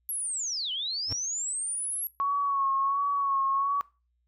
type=linear two-way sweep; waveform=sine; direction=down then up; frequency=11520 to 2931 to 11520 Hz; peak=-29 dBFS; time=0.09-2.07 s; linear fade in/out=0 ms; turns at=0.72 s
type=tone with exponential growth; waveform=square; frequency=92.5 Hz; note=F#2; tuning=in tune; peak=-30 dBFS; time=1.06-1.13 s; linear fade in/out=5 ms; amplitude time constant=15 ms
type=tone with vibrato; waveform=sine; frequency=1108.7 Hz; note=C#6; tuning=in tune; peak=-24 dBFS; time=2.2-3.81 s; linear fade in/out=0 ms; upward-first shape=sine; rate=1.4 Hz; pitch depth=39 cents each way
effects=noise-tail reverb RT60 0.3 s tail -20 dB re dry + added 60 Hz sine -70 dBFS peak until 4.27 s